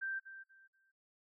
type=tone with echo; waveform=sine; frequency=1568 Hz; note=G6; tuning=in tune; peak=-36 dBFS; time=0.01-0.2 s; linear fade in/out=20 ms; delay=240 ms; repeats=3; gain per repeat=-12 dB; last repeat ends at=0.92 s; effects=noise-tail reverb RT60 0.4 s tail -25 dB re dry